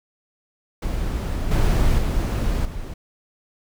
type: noise with level steps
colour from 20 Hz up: brown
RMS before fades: -24 / -17 / -21 / -31 dBFS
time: 0.82-2.94 s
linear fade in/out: 5 ms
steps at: 1.51 / 1.98 / 2.65 s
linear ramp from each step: 5 ms
effects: none